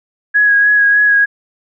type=tone with vibrato; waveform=sine; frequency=1662 Hz; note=G#6; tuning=1 cent sharp; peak=-7 dBFS; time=0.34-1.26 s; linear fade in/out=20 ms; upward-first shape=sine; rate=3.3 Hz; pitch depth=20 cents each way; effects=none